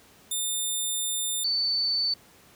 10% pulse / sine tone pair in turn, 3600 / 4515 Hz, A7 / C#8, +39 / +31 cents, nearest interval major third, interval 392 cents, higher second, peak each -19 / -23 dBFS, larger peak first, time 0.31-1.44 / 1.44-2.14 s, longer first, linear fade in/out 5 ms, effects pink hiss -55 dBFS RMS until 2.55 s + high-pass 80 Hz 12 dB/octave

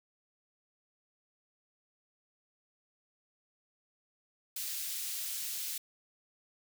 white high-pass noise, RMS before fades -38 dBFS, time 4.56-5.78 s, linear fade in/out 5 ms, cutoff 2900 Hz, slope 12 dB/octave, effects none

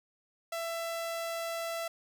sawtooth tone, 667 Hz, E5, 20 cents sharp, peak -30 dBFS, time 0.52-1.88 s, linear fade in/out 5 ms, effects none

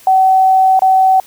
sine tone with dropouts, 759 Hz, F#5, 44 cents sharp, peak -6 dBFS, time 0.07-1.2 s, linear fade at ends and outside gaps 2 ms, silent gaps 0.793-0.82 s, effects white hiss -42 dBFS RMS until 1.26 s

